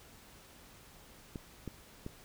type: clicks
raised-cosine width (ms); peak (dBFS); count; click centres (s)
3; -27; 3; 1.358 / 1.677 / 2.064
effects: pink hiss -57 dBFS RMS until 2.24 s